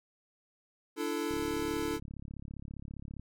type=chord; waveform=square; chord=D suspended second; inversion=none; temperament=equal with one note detuned; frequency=293.7 / 336 / 440 Hz; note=D4 / E4 / A4; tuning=0 / +33 / 0 cents; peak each=-37 dBFS; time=0.96-2 s; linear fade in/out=50 ms
type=click train; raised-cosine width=5 ms; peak=-32 dBFS; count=67; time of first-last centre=1.31-3.196 s; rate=35 Hz
effects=none